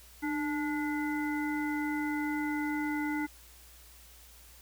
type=harmonic tone with a mistuned harmonic; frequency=290 Hz; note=D4; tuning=22 cents flat; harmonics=1 / 3 / 5 / 7; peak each=-31 / -39 / -41 / -39 dBFS; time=0.22-3.27 s; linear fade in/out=20 ms; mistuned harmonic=1; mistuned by=+61 cents; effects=added 59 Hz sine -56 dBFS peak until 4.61 s + white hiss -56 dBFS RMS until 4.61 s